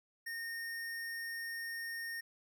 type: tone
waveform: square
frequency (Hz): 1840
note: A#6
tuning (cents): -23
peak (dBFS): -40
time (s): 0.26-2.21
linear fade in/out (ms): 10
effects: none